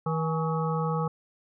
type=harmonic tone with a mistuned harmonic; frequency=160 Hz; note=D#3; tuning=49 cents sharp; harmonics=1 / 3 / 5 / 7 / 8; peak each=-27 / -32 / -34 / -35 / -36 dBFS; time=0.06-1.08 s; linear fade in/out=5 ms; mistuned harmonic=5; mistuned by=+71 cents; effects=none